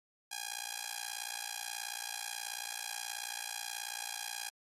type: tone with amplitude modulation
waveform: 5% pulse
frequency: 818 Hz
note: G#5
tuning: 26 cents flat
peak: -23 dBFS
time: 0.31-4.5 s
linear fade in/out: 10 ms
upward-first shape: sine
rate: 58.5 Hz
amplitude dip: 100%
effects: AAC 48 kbps